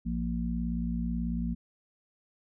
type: harmonic tone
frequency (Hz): 58.27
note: A#1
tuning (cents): 0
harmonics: 1 / 3 / 4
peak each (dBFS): -33 / -33 / -33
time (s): 0.05-1.55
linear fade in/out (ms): 20
effects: none